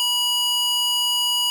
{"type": "tone with high-pass filter", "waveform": "square", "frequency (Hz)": 972, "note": "B5", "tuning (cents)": -28, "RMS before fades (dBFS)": -21, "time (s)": [0, 1.5], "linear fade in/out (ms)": 0, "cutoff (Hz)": 2500, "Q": 1.8, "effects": []}